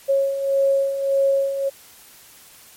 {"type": "beating tone pair", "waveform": "sine", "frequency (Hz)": [547, 548.7], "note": ["C#5", "C#5"], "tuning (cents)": [-23, -18], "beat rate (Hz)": 1.7, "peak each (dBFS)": [-24, -17], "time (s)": [0.08, 1.7], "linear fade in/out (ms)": 20, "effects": ["white hiss -47 dBFS RMS until 2.76 s", "MP3 64 kbps"]}